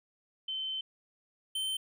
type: tone pair in turn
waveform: sine / square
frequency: 3078 / 3096 Hz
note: G7 / G7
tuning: -32 / -22 cents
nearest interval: unison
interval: 10 cents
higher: second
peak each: -33 / -32 dBFS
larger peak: second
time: 0.48-0.81 / 1.55-1.77 s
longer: first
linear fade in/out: 5 ms
effects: none